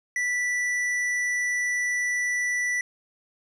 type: tone with hard clipping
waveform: sine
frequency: 1968 Hz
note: B6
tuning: 7 cents flat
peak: -25 dBFS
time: 0.16-2.81 s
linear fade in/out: 2 ms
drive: 8 dB
effects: none